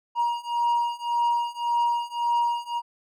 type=beating tone pair; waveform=triangle; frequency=947 / 948.8 Hz; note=A#5 / A#5; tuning=+27 / +30 cents; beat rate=1.8 Hz; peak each=-24 / -23 dBFS; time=0.15-2.82 s; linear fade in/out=50 ms; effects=none